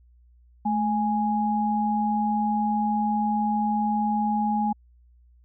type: tone pair together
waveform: sine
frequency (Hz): 216.2 / 830.3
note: A3 / G#5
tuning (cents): -30 / -1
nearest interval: octave + major seventh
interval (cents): 2329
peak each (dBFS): -24 / -24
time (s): 0.65-4.73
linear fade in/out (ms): 10
effects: added 60 Hz sine -53 dBFS peak until 5.44 s